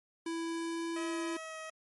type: tone with pitch glide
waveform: square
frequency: 331.2 to 333.7 Hz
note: E4 to E4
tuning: +8 to +21 cents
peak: -35 dBFS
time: 0.26-1.37 s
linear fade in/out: 5 ms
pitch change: +13 cents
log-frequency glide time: 0.43-0.92 s
type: tone with vibrato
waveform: 15% pulse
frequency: 638 Hz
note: D#5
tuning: 43 cents sharp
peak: -35 dBFS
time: 0.96-1.7 s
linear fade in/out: 5 ms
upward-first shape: sine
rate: 2.7 Hz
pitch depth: 8 cents each way
effects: MP3 48 kbps